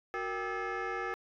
sine tone with frequency modulation, 466.3 Hz, A#4, 1 cent sharp, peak -31 dBFS, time 0.14-1.14 s, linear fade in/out 0 ms, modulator 418 Hz, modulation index 3.7, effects tanh soft clip ceiling -31 dBFS

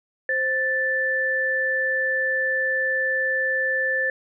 sine tone pair together, 523.3 / 1760.2 Hz, C5 / A6, 0 / 0 cents, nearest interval octave + major sixth, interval 2100 cents, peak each -27 / -21 dBFS, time 0.29-4.1 s, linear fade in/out 2 ms, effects none

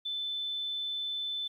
sine tone, 3520 Hz, A7, in tune, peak -32 dBFS, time 0.05-1.48 s, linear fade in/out 10 ms, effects 11-bit

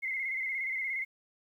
sine tone with vibrato, 2106 Hz, C7, 11 cents sharp, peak -31 dBFS, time 0.02-1.05 s, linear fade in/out 20 ms, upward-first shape square, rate 17 Hz, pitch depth 46 cents each way, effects 11-bit

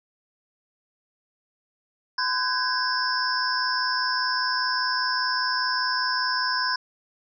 sine tone cluster, 1015 / 1517 / 1642 / 4829 / 5300 Hz, B5 / F#6 / G#6 / D8 / E8, +47 / +43 / -20 / +47 / +9 cents, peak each -27 / -29 / -30 / -32 / -28 dBFS, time 2.18-6.76 s, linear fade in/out 5 ms, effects none

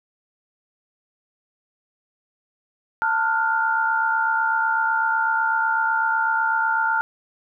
sine tone cluster, 893 / 1397 / 1465 Hz, A5 / F6 / F#6, +25 / 0 / -18 cents, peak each -22 / -21 / -27 dBFS, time 3.02-7.01 s, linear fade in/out 0 ms, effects none

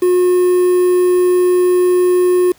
triangle tone with quantisation, 360.6 Hz, F#4, 45 cents flat, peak -7 dBFS, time 0.02-2.52 s, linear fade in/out 5 ms, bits 5, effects pink hiss -49 dBFS RMS until 2.58 s

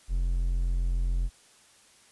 triangle tone, 43.65 Hz, F1, in tune, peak -22 dBFS, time 0.08-1.3 s, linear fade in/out 50 ms, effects white hiss -58 dBFS RMS until 2.11 s + resampled to 24000 Hz

